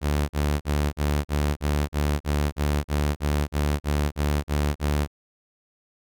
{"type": "tone bursts", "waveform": "sawtooth", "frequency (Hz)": 73.42, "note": "D2", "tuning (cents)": 0, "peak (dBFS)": -17, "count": 16, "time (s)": [0.01, 5.075], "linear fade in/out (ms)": 50, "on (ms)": 280, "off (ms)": 39, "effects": []}